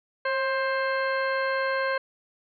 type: harmonic tone with a mistuned harmonic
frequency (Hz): 527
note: C5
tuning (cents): +12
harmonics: 1 / 2 / 3 / 4 / 5 / 6 / 8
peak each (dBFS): -27 / -30 / -29 / -36 / -41 / -46 / -42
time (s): 0.25-1.98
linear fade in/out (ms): 5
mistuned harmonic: 1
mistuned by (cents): +33
effects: none